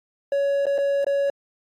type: tone with dropouts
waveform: triangle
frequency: 560 Hz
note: C#5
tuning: 18 cents sharp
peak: -17 dBFS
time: 0.32-1.3 s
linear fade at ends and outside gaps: 2 ms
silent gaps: 0.656-0.666 / 0.781-0.785 / 1.045-1.067 s
effects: AAC 64 kbps